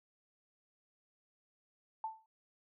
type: tone with exponential decay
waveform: sine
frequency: 883 Hz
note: A5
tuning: 6 cents sharp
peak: -33 dBFS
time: 2.04-2.26 s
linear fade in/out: 2 ms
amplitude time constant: 46 ms
effects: none